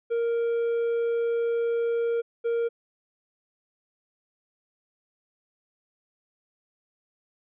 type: tone pair in turn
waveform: triangle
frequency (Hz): 466.2 / 466.2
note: A#4 / A#4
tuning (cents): 0 / 0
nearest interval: unison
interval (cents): 0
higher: neither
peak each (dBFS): -21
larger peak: neither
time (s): 0.1-2.22 / 2.44-2.69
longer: first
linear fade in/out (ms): 20
effects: resampled to 8000 Hz